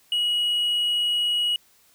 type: tone with hard clipping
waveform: sine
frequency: 2908 Hz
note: F#7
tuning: 31 cents flat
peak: -21 dBFS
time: 0.12-1.56 s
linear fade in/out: 2 ms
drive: 2 dB
effects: white hiss -59 dBFS RMS until 1.94 s